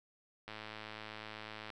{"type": "click train", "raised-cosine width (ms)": 0.3, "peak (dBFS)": -29, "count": 133, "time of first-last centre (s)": [0.48, 1.702], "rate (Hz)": 108, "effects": []}